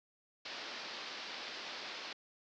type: low-pass noise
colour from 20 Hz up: white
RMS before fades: -45 dBFS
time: 0.45-2.13 s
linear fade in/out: 5 ms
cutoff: 5100 Hz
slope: 48 dB/octave
effects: high-pass 300 Hz 12 dB/octave